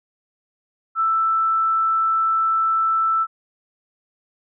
sine tone, 1324 Hz, E6, 7 cents sharp, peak -16 dBFS, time 0.95-3.27 s, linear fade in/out 50 ms, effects none

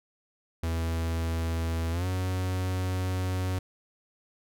45% pulse tone with pitch glide, 82.41 to 92.5 Hz, E2 to F#2, 0 to 0 cents, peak -27 dBFS, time 0.63-3.59 s, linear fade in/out 5 ms, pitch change +200 cents, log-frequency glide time 1.91-2.06 s, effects none

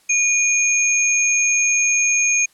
sine tone pair together, 2445 / 6490 Hz, D#7 / G#8, -31 / -41 cents, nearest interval octave + perfect fourth, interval 1690 cents, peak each -17 dBFS, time 0.09-2.46 s, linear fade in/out 10 ms, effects white hiss -56 dBFS RMS until 2.53 s + low-pass 11000 Hz 12 dB/octave

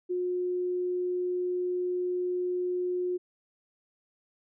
sine tone, 360 Hz, F#4, 47 cents flat, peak -27 dBFS, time 0.09-3.18 s, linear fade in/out 20 ms, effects none

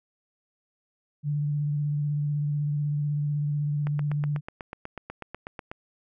sine tone with vibrato, 146.83 Hz, D3, in tune, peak -24 dBFS, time 1.23-4.41 s, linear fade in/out 50 ms, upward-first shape square, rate 16 Hz, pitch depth 17 cents each way
click train, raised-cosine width 0.5 ms, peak -21 dBFS, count 16, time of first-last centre 3.87-5.715 s, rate 8.13 Hz
effects none

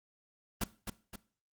pink noise with echo, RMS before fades -32 dBFS, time 0.61-0.64 s, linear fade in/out 5 ms, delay 260 ms, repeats 2, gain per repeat -6 dB, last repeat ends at 1.16 s, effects noise-tail reverb RT60 0.4 s tail -18 dB re dry + Opus 24 kbps

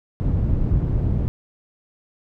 white low-pass noise, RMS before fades -20 dBFS, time 0.2-1.28 s, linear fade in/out 0 ms, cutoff 110 Hz, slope 12 dB/octave, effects none

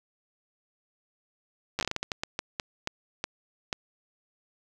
slowing click train, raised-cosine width 0.2 ms, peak -12 dBFS, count 16, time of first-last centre 1.79-3.728 s, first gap 9 ms, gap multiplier 1.33, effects none

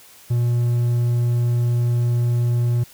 triangle tone, 120 Hz, B2, 49 cents flat, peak -14 dBFS, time 0.3-2.84 s, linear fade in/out 10 ms, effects white hiss -47 dBFS RMS until 2.93 s

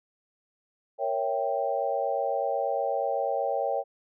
sine chord, A# diminished seventh, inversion none, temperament equal, 466.2 / 554.4 / 659.3 / 784 Hz, A#4 / C#5 / E5 / G5, 0 / 0 / 0 / 0 cents, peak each -33 / -29 / -32 / -30 dBFS, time 0.98-3.84 s, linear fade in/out 50 ms, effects none

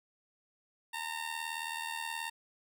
15% pulse tone with amplitude modulation, 914 Hz, A#5, 34 cents flat, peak -27 dBFS, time 0.93-2.3 s, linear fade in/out 10 ms, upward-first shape sine, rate 78.7 Hz, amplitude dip 70%, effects none

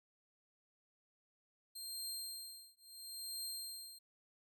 20% pulse tone with tremolo, 4186 Hz, C8, in tune, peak -35 dBFS, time 1.75-3.99 s, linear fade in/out 10 ms, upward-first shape triangle, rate 0.74 Hz, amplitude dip 100%, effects none

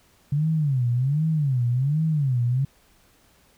sine tone with vibrato, 138.59 Hz, C#3, in tune, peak -19 dBFS, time 0.32-2.65 s, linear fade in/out 5 ms, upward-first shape sine, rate 1.3 Hz, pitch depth 250 cents each way, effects pink hiss -59 dBFS RMS until 3.57 s

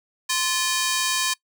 10% pulse ring-modulated tone, 1392 Hz, F6, 6 cents flat, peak -10 dBFS, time 0.29-1.34 s, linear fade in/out 10 ms, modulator 349 Hz, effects noise-tail reverb RT60 0.1 s tail -22 dB re dry

